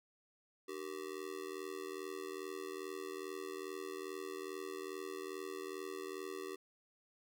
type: tone with amplitude modulation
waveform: square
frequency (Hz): 383.2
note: G4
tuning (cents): -39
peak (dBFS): -39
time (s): 0.68-6.56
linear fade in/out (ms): 10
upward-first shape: sine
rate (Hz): 82.4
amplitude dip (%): 95
effects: none